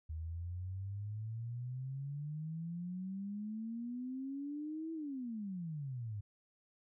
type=exponential two-way sweep; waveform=sine; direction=up then down; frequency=77.78 to 328.3 to 99.4 Hz; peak=-39 dBFS; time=0.09-6.21 s; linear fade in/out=10 ms; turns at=4.93 s; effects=none